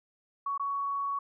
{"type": "tone with dropouts", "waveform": "sine", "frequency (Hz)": 1119, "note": "C#6", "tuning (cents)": 16, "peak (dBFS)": -29, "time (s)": [0.46, 1.19], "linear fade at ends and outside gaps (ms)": 5, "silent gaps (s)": [0.578, 0.596], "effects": []}